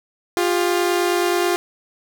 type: tone pair together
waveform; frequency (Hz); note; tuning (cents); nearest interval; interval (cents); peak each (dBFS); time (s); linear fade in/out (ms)
sawtooth; 351.2 / 400.5; F4 / G4; +10 / +37; major second; 227; -14 / -19; 0.37-1.56; 0
effects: none